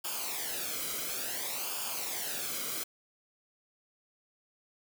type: noise with flanger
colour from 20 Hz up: white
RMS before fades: -36 dBFS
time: 0.04-2.84 s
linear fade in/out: 10 ms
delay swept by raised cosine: 0.5 to 1.13 ms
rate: 0.57 Hz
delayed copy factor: -0.7
effects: none